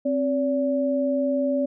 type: tone pair together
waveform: sine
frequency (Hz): 264.5 / 573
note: C4 / D5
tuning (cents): +19 / -43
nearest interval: octave + minor second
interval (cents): 1338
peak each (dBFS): -23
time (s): 0.05-1.66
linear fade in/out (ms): 10
effects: none